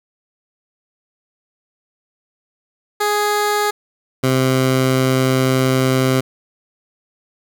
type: tone pair in turn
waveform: 15% pulse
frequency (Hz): 416 / 130.67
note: G#4 / C3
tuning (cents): +3 / -2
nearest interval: octave + minor sixth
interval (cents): 2005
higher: first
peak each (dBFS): -9 / -7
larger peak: second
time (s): 3-3.71 / 4.23-6.21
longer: second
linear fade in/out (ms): 10
effects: none